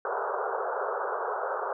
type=band-pass noise; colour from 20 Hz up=pink; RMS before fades=-31 dBFS; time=0.05-1.73 s; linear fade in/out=2 ms; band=400 to 1500 Hz; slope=96 dB/octave; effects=none